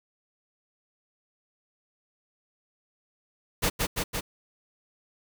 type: noise with echo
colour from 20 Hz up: pink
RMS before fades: -24 dBFS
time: 3.62-3.7 s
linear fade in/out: 20 ms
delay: 170 ms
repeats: 3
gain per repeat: -2 dB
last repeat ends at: 4.21 s
effects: none